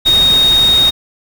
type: tone in noise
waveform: sine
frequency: 3727 Hz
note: A#7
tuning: 1 cent flat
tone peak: -7 dBFS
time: 0.05-0.91 s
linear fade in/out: 20 ms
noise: pink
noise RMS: -21 dBFS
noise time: 0.05-0.91 s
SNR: +11 dB
effects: none